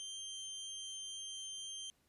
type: tone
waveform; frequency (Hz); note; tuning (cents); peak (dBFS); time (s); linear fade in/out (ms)
25% pulse; 3149; G7; +7; -40; 0-1.9; 0
effects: pink hiss -75 dBFS RMS until 2.08 s + resampled to 32000 Hz